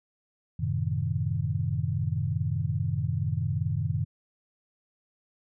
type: chord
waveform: sine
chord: F# diminished seventh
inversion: none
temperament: equal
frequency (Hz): 92.5 / 110 / 130.81 / 155.56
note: F#2 / A2 / C3 / Eb3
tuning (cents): 0 / 0 / 0 / 0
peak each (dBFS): -31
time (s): 0.59-4.05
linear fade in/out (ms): 10
effects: none